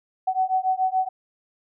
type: beating tone pair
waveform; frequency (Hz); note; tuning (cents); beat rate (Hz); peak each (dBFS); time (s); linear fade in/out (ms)
sine; 748 / 755; F#5 / F#5; +19 / +35; 7; -23; 0.27-1.09; 10
effects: none